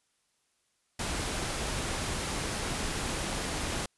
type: noise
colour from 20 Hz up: pink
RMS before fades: -33 dBFS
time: 0.99-3.86 s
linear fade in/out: 5 ms
effects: white hiss -74 dBFS RMS until 3.97 s + resampled to 24000 Hz